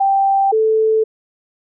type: tone pair in turn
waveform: sine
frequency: 784 / 439.2 Hz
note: G5 / A4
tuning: 0 / -3 cents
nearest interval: minor seventh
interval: 1003 cents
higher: first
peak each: -11 dBFS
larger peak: neither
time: 0-0.52 / 0.52-1.04 s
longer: neither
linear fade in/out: 10 ms
effects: none